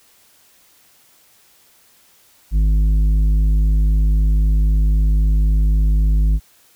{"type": "tone with tanh clipping", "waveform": "sine", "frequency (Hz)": 51.91, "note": "G#1", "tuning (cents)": 0, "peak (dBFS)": -13, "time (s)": [2.51, 6.4], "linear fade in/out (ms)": 50, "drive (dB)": 8, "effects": ["white hiss -53 dBFS RMS until 6.75 s"]}